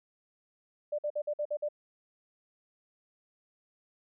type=tone bursts; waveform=sine; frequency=593 Hz; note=D5; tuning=17 cents sharp; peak=-29 dBFS; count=7; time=0.92-1.688 s; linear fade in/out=10 ms; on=66 ms; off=51 ms; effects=none